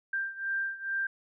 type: beating tone pair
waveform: sine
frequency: 1581 / 1583.3 Hz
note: G6 / G6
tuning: +14 / +17 cents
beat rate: 2.3 Hz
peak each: -32 / -35 dBFS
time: 0.13-1.07 s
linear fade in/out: 5 ms
effects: none